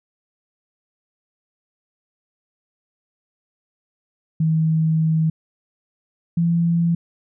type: tone pair in turn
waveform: sine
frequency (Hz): 159.5 / 168.98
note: D#3 / E3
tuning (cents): +43 / +43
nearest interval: minor second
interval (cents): 100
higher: second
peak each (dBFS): -15 / -15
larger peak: neither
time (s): 4.4-5.3 / 6.37-6.95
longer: first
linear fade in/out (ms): 5
effects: none